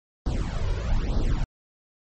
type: noise with flanger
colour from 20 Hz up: brown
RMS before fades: -24 dBFS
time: 0.26-1.44 s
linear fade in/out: 2 ms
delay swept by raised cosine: 0.2 to 2.1 ms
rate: 1.1 Hz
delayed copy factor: +1
effects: MP3 32 kbps